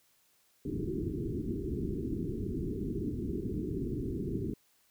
white low-pass noise, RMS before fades -35 dBFS, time 0.65-4.54 s, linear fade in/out 5 ms, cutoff 410 Hz, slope 96 dB/octave, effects white hiss -69 dBFS RMS until 4.9 s

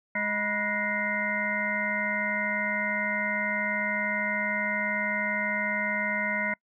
harmonic tone with a mistuned harmonic, 208.7 Hz, G#3, 9 cents sharp, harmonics 1 / 3 / 5 / 7 / 9 / 10, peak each -35 / -35 / -36 / -34 / -33 / -30 dBFS, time 0.15-6.54 s, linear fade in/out 5 ms, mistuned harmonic 5, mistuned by -120 cents, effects noise-tail reverb RT60 0.1 s tail -26 dB re dry

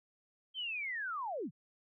sine linear sweep, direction down, 3176 to 114.8 Hz, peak -36 dBFS, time 0.54-1.51 s, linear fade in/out 50 ms, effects none

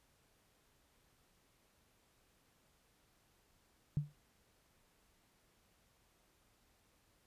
sine tone with exponential decay, 146.83 Hz, D3, in tune, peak -28 dBFS, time 3.97-4.14 s, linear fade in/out 0 ms, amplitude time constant 35 ms, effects pink hiss -73 dBFS RMS until 7.26 s + resampled to 32000 Hz

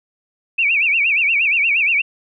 sine tone with vibrato, 2489 Hz, D#7, in tune, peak -13 dBFS, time 0.58-2.02 s, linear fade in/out 10 ms, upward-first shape sine, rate 8.5 Hz, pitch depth 190 cents each way, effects none

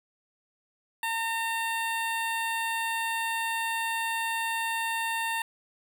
15% pulse tone with notch filter, 910 Hz, A#5, 42 cents flat, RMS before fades -30 dBFS, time 1.03-5.42 s, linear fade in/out 2 ms, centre 5700 Hz, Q 1.1, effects none

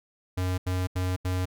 square tone bursts, 91.7 Hz, F#2, 15 cents flat, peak -26 dBFS, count 4, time 0.37-1.456 s, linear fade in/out 10 ms, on 210 ms, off 82 ms, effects none

